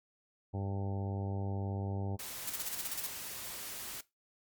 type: harmonic tone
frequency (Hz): 98.4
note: G2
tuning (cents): +7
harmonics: 1 / 2 / 3 / 4 / 5 / 6 / 7 / 8 / 9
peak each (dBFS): -35 / -43 / -46 / -47 / -50 / -51 / -53 / -49 / -54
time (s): 0.53-2.17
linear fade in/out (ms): 20
type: noise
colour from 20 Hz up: white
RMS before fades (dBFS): -43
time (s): 2.19-4.01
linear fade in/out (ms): 5
type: noise bursts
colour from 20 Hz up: blue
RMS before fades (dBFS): -36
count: 10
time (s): 2.47-3.066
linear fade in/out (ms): 5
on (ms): 29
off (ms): 34
effects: noise-tail reverb RT60 0.2 s tail -19 dB re dry + Opus 48 kbps